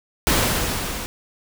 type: noise with level ramp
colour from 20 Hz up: pink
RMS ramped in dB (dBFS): -17 to -30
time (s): 0.27-1.06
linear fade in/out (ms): 0
effects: none